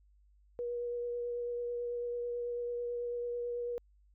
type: tone with vibrato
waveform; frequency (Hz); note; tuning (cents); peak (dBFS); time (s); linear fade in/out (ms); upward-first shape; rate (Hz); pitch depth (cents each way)
sine; 480.6; B4; -47; -34; 0.59-3.78; 0; triangle; 9.1; 14
effects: added 50 Hz sine -62 dBFS peak until 4.14 s